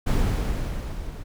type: noise with level ramp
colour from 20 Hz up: brown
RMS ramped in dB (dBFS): -19 to -36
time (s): 0.06-1.24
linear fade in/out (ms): 20
effects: none